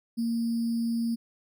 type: tone with sample-and-hold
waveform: sine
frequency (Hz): 231.4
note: A#3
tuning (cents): -13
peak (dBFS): -25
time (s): 0.17-1.16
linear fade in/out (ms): 20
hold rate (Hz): 4900
effects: none